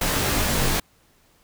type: noise with comb filter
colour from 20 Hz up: pink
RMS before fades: -22 dBFS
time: 0.01-0.8 s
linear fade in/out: 5 ms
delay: 20 ms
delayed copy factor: -0.9
effects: pink hiss -60 dBFS RMS until 1.43 s